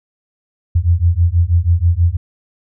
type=beating tone pair; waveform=sine; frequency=83 / 89.2 Hz; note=E2 / F2; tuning=+12 / +37 cents; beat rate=6.2 Hz; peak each=-13 dBFS; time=0.75-2.17 s; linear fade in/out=10 ms; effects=none